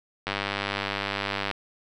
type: click train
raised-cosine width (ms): 0.3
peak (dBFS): -11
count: 125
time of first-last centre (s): 0.27-1.512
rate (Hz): 99.8
effects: none